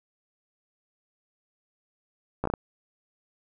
slowing click train, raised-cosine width 1 ms, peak -13 dBFS, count 5, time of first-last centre 2.44-2.538 s, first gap 14 ms, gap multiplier 1.39, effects none

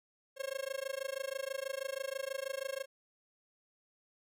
45% pulse tone with amplitude modulation, 540 Hz, C#5, 45 cents flat, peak -33 dBFS, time 0.36-2.86 s, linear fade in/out 50 ms, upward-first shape sine, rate 26.2 Hz, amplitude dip 100%, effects none

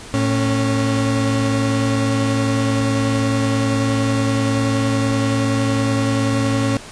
35% pulse tone pair together, 112 / 274.7 Hz, A2 / C#4, +31 / -16 cents, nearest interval octave + major third, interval 1553 cents, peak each -17 dBFS, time 0.14-6.77 s, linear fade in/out 0 ms, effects pink hiss -36 dBFS RMS until 6.91 s + resampled to 22050 Hz

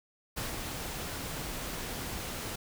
pink noise with ADSR envelope, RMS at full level -35 dBFS, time 0.36-2.56 s, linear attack 18 ms, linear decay 150 ms, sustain -3 dB, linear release 7 ms, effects none

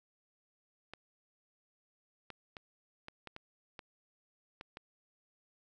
clicks, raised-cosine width 0.3 ms, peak -29 dBFS, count 9, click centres 0.936 / 2.303 / 2.568 / 3.084 / 3.273 / 3.364 / 3.792 / 4.611 / 4.771 s, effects none

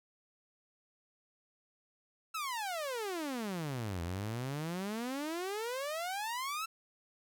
sawtooth exponential two-way sweep, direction down then up, 1346 to 82.5 to 1346 Hz, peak -32 dBFS, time 2.34-6.66 s, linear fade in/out 10 ms, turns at 4.02 s, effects none

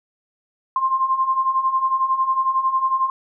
sine beating tone pair, 1046.5 / 1057.5 Hz, C6 / C6, 0 / +18 cents, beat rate 11 Hz, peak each -23 / -18 dBFS, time 0.76-3.1 s, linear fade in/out 2 ms, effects none

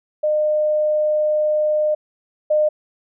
sine tone pair in turn, 608 / 608 Hz, D#5 / D#5, -40 / -40 cents, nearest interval unison, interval 0 cents, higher neither, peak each -15 / -13 dBFS, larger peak second, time 0.23-1.95 / 2.5-2.69 s, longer first, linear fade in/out 10 ms, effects none

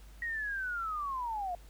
sine linear sweep, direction down, 1902 to 685 Hz, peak -33 dBFS, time 0.22-1.55 s, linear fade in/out 2 ms, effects added 50 Hz sine -50 dBFS peak until 1.69 s + pink hiss -61 dBFS RMS until 1.69 s

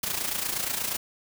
white noise with amplitude modulation, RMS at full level -27 dBFS, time 0.03-0.97 s, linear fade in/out 5 ms, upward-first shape sine, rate 28.4 Hz, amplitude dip 65%, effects none

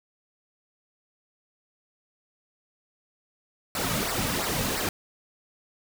pink noise with flanger, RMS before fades -28 dBFS, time 3.75-4.89 s, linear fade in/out 2 ms, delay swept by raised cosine 0.3 to 2.9 ms, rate 2.9 Hz, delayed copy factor -0.7, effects none

